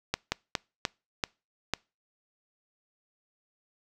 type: slowing click train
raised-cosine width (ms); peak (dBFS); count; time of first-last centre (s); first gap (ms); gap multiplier
0.2; -9; 6; 0.14-1.737; 180; 1.29
effects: noise-tail reverb RT60 0.3 s tail -26 dB re dry